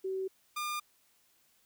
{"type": "tone pair in turn", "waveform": ["sine", "sawtooth"], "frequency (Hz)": [380.6, 1205.8], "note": ["F#4", "D6"], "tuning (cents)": [49, 45], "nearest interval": "octave + minor sixth", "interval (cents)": 1996, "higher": "second", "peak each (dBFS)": [-32, -30], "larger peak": "second", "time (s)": [[0.04, 0.28], [0.56, 0.8]], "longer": "neither", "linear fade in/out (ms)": 10, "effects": ["white hiss -69 dBFS RMS until 1.65 s"]}